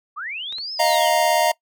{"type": "linear two-way sweep", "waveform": "sine", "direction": "up then down", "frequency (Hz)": [1089, 5274, 2808], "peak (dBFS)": -27, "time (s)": [0.16, 1.1], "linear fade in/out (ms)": 20, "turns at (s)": 0.73}
{"type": "clicks", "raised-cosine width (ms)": 0.2, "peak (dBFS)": -23, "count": 2, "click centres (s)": [0.525, 0.584]}
{"type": "chord", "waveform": "square", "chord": "Eb suspended second", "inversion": "none", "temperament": "just", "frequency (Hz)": [622.3, 700, 933.4], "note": ["Eb5", "F5", "Bb5"], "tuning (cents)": [0, 4, 2], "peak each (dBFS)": -21, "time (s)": [0.79, 1.52], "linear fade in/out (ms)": 10}
{"effects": ["noise-tail reverb RT60 0.1 s tail -21 dB re dry"]}